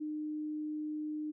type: tone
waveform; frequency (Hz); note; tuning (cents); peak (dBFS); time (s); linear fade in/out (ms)
sine; 304.3; D#4; -38; -35; 0-1.32; 20
effects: none

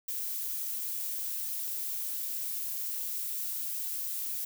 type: noise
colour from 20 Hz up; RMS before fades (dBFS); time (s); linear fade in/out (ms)
violet; -35; 0.08-4.45; 5
effects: none

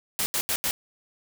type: noise bursts at uneven times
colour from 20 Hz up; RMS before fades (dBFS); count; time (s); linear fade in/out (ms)
white; -26; 4; 0.19-0.26 / 0.34-0.41 / 0.49-0.56 / 0.64-0.71; 0
effects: none

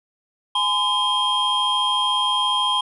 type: tone cluster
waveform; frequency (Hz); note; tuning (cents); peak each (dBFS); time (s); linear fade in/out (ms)
triangle; 838 / 1021 / 3217; G#5 / C6 / G7; +15 / -43 / +44; -25 / -20 / -19; 0.55-2.81; 5
effects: resampled to 24000 Hz

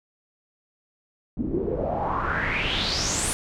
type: noise with low-pass filter sweep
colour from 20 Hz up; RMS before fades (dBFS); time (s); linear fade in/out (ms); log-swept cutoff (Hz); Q
pink; -26; 1.37-3.33; 0; 240 to 10000; 6
effects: none

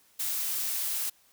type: noise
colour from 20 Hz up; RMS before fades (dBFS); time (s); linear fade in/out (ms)
blue; -31; 0.19-1.1; 10
effects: white hiss -63 dBFS RMS until 1.32 s

